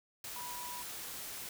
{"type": "tone in noise", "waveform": "sine", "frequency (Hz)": 977, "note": "B5", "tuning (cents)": -19, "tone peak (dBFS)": -44, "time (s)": [0.36, 0.82], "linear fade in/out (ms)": 2, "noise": "white", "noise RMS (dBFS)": -44, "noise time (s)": [0.24, 1.49], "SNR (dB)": -3, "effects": []}